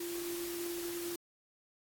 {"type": "tone in noise", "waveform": "sine", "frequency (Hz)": 345.3, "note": "F4", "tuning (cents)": -20, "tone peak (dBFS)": -38, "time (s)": [0, 1.16], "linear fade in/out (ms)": 5, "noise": "white", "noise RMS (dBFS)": -44, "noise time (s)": [0, 1.16], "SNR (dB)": 3, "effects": ["AAC 64 kbps"]}